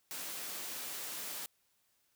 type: high-pass noise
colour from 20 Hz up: white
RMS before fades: -42 dBFS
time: 0.11-1.46 s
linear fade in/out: 0 ms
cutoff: 180 Hz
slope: 12 dB/octave
effects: white hiss -75 dBFS RMS until 2.15 s